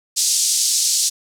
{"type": "band-pass noise", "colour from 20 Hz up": "pink", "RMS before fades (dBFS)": -18, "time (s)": [0.16, 1.1], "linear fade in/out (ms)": 20, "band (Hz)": [4900, 9100], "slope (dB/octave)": 24, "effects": []}